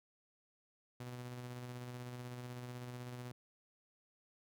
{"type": "tone with tremolo", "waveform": "sawtooth", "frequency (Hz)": 123.47, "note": "B2", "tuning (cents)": 0, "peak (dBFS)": -40, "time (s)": [1, 3.32], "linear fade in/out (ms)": 5, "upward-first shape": "square", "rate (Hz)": 16, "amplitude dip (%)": 25, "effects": []}